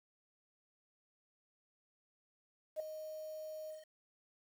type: tone with ADSR envelope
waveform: sine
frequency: 622.3 Hz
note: D#5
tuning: in tune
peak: -32 dBFS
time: 2.76-3.86 s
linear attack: 40 ms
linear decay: 3 ms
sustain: -11 dB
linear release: 160 ms
effects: tanh soft clip ceiling -28 dBFS + 10-bit